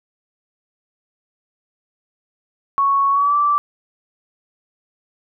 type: tone with pitch glide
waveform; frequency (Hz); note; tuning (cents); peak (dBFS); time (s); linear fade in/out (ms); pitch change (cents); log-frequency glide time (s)
sine; 1108.7 to 1165.8; C#6 to D6; 0 to -13; -13; 2.78-3.58; 0; +87; 3.11-3.35
effects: none